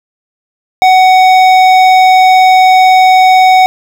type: tone with hard clipping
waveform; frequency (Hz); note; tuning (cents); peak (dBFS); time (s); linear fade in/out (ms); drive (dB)
sine; 747; F#5; +16; -4; 0.82-3.66; 0; 12
effects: none